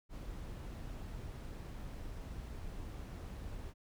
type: noise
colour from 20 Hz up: brown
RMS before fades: -45 dBFS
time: 0.09-3.74 s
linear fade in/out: 50 ms
effects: none